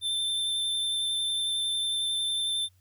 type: tone with vibrato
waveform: square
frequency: 3557 Hz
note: A7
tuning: 18 cents sharp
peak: -27 dBFS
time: 0.01-2.69 s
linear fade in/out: 50 ms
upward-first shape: triangle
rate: 11 Hz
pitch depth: 14 cents each way
effects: added 92 Hz sine -60 dBFS peak until 2.8 s + white hiss -71 dBFS RMS until 2.8 s